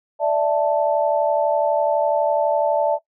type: chord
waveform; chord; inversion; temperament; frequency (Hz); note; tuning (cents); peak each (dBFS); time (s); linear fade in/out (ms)
sine; D suspended second; none; equal; 587.3 / 659.3 / 880; D5 / E5 / A5; 0 / 0 / 0; -19 / -20 / -22; 0.19-2.99; 50
effects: noise-tail reverb RT60 0.1 s tail -20 dB re dry